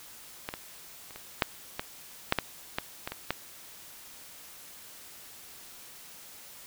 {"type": "clicks", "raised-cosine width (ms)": 0.3, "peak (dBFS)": [-17, -19, -30, -26, -6, -15, -6, -9, -12, -17, -19, -11], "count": 12, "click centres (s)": [0.489, 0.539, 1.108, 1.16, 1.422, 1.795, 2.324, 2.387, 2.785, 3.075, 3.12, 3.306], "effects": ["white hiss -49 dBFS RMS until 6.66 s"]}